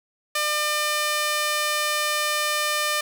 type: tone with high-pass filter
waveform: sawtooth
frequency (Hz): 600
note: D5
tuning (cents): +37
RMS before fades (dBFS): -24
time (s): 0.35-3.01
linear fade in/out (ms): 5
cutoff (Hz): 1200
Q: 0.69
effects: none